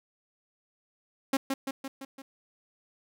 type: tone with echo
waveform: sawtooth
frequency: 270 Hz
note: C#4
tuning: 45 cents flat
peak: -19 dBFS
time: 1.33-1.37 s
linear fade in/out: 5 ms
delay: 170 ms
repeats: 5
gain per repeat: -4 dB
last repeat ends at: 2.22 s
effects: none